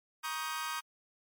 sawtooth chord, Eb dominant seventh, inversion second, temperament equal with one note detuned, 948.1 / 1108.7 / 1244.5 / 1568 Hz, Bb5 / Db6 / Eb6 / G6, +29 / 0 / 0 / 0 cents, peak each -37 / -39 / -35 / -38 dBFS, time 0.23-0.81 s, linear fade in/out 20 ms, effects MP3 96 kbps

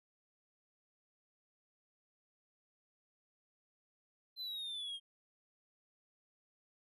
triangle exponential sweep, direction down, 4106 to 3199 Hz, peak -39 dBFS, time 4.36-5 s, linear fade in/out 50 ms, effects resampled to 32000 Hz

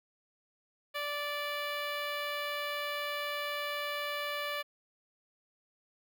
10% pulse tone with notch filter, 584 Hz, D5, 10 cents flat, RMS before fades -36 dBFS, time 0.94-4.63 s, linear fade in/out 20 ms, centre 8100 Hz, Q 1.1, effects none

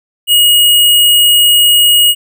sine tone with sample-and-hold, 2890 Hz, F#7, 41 cents flat, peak -4 dBFS, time 0.27-2.15 s, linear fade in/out 50 ms, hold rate 11025 Hz, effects none

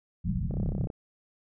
white low-pass noise, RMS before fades -30 dBFS, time 0.24-0.87 s, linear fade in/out 10 ms, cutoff 190 Hz, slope 48 dB/octave
click train, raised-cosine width 2 ms, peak -24 dBFS, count 14, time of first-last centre 0.51-0.902 s, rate 33.2 Hz
effects none

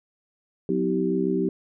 sine tone cluster, 183 / 253.8 / 319.3 / 386.6 Hz, F#3 / B3 / D#4 / G4, -19 / +47 / +45 / -24 cents, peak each -27 / -28 / -27 / -25 dBFS, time 0.69-1.49 s, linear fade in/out 2 ms, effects none

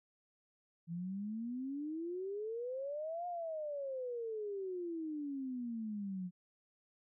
sine exponential two-way sweep, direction up then down, 164.2 to 716 to 177 Hz, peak -38 dBFS, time 0.87-6.31 s, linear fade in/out 50 ms, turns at 3.27 s, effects none

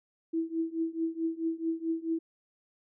sine tone with tremolo, 327.3 Hz, E4, 12 cents flat, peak -25 dBFS, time 0.33-2.19 s, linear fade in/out 10 ms, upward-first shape triangle, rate 4.6 Hz, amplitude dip 95%, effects none

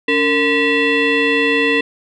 sine tone with frequency modulation, 1200 Hz, D6, 37 cents sharp, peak -11 dBFS, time 0.08-1.81 s, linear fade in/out 5 ms, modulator 742 Hz, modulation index 2.4, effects tanh soft clip ceiling -7 dBFS

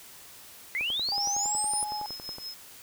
sine linear sweep, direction up, 1984 to 9956 Hz, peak -27 dBFS, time 0.75-1.84 s, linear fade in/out 0 ms
click train, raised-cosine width 1 ms, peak -28 dBFS, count 18, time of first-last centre 0.81-2.384 s, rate 10.8 Hz
sine tone with pitch glide, 811 to 838.1 Hz, G#5 to G#5, -41 to +16 cents, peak -32 dBFS, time 1.12-2.06 s, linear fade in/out 0 ms, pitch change +57 cents, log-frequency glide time 1.42-1.49 s
sine tone with tremolo, 5160 Hz, E8, 38 cents flat, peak -34 dBFS, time 1.2-2.54 s, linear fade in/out 2 ms, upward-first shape triangle, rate 5.7 Hz, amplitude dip 80%
effects white hiss -49 dBFS RMS until 2.82 s

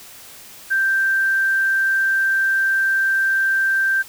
sine tone, 1570 Hz, G6, 2 cents sharp, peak -15 dBFS, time 0.7-4.03 s, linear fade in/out 20 ms, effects white hiss -41 dBFS RMS until 4.08 s

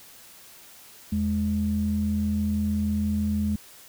sine tone pair together, 83.02 / 209.2 Hz, E2 / G#3, +13 / +13 cents, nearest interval octave + major third, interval 1600 cents, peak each -27 / -23 dBFS, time 1.12-3.56 s, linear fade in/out 5 ms, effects tanh soft clip ceiling -15 dBFS + white hiss -49 dBFS RMS until 3.88 s

